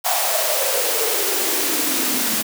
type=noise with high-pass filter sweep; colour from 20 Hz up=white; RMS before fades=-20 dBFS; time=0.04-2.43 s; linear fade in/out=20 ms; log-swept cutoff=750 to 220 Hz; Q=7.4; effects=none